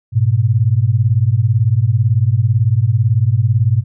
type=beating tone pair; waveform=sine; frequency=103.6 / 121.6 Hz; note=G#2 / B2; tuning=-4 / -26 cents; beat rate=18 Hz; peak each=-13 dBFS; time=0.12-3.84 s; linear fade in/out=50 ms; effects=none